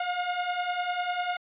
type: beating tone pair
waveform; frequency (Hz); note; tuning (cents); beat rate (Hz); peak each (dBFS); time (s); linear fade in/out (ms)
sawtooth; 708 / 718; F5 / F5; +23 / +48; 10; -29 / -25; 0-1.37; 5
effects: resampled to 8000 Hz